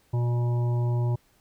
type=harmonic tone; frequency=120.4 Hz; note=B2; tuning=44 cents flat; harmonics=1 / 3 / 5 / 7 / 8; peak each=-22 / -36 / -41 / -43 / -43 dBFS; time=0.13-1.16 s; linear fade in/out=10 ms; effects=pink hiss -64 dBFS RMS until 1.4 s